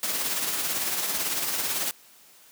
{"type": "noise with tremolo", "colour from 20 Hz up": "white", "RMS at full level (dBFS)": -26, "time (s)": [0.03, 1.91], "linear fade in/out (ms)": 0, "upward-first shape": "triangle", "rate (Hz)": 18, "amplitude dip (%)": 45, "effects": ["white hiss -54 dBFS RMS until 2.51 s", "high-pass 150 Hz 12 dB/octave"]}